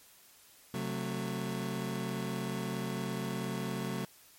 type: chord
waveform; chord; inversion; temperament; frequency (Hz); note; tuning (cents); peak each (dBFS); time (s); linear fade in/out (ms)
30% pulse; F# diminished; second; just; 133.2 / 185 / 222; C3 / F#3 / A3; +31 / 0 / +16; -36 / -35 / -36; 0.74-4.05; 2
effects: white hiss -59 dBFS RMS until 4.38 s + MP3 64 kbps